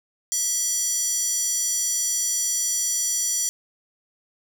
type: tone with high-pass filter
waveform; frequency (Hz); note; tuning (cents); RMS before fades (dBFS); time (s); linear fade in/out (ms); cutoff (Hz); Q
square; 653; E5; -17; -24; 0.32-3.49; 0; 6500; 7.1
effects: none